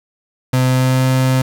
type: tone with pitch glide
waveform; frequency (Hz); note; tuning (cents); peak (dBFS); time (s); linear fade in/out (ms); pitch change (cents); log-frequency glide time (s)
35% pulse; 128.4 to 130.12; C3 to C3; -32 to -9; -10; 0.53-1.42; 5; +23; 0.68-1.07
effects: 7-bit